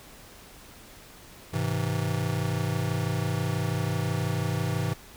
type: chord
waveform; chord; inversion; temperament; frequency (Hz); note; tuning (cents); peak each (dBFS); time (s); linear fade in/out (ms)
square; Ab augmented; none; just; 103.83 / 129.78 / 162.23; Ab2 / C3 / E3; 0 / -14 / -27; -31; 1.53-4.94; 10
effects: pink hiss -49 dBFS RMS until 5.16 s